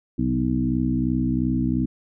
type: harmonic tone with a mistuned harmonic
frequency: 62.9 Hz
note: B1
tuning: 32 cents sharp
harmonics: 1 / 2 / 3 / 4 / 5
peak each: -29 / -27 / -27 / -23 / -27 dBFS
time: 0.18-1.86 s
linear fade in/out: 10 ms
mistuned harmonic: 2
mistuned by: +44 cents
effects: none